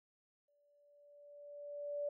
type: tone with exponential growth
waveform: sine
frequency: 580 Hz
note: D5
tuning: 22 cents flat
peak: -35 dBFS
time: 0.48-2.09 s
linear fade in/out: 5 ms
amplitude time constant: 350 ms
effects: none